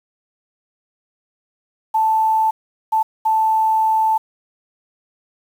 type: tone bursts at uneven times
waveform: sine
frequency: 880 Hz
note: A5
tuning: in tune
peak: -13 dBFS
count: 3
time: 1.94-2.51 / 2.92-3.03 / 3.25-4.18 s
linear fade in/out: 10 ms
effects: 7-bit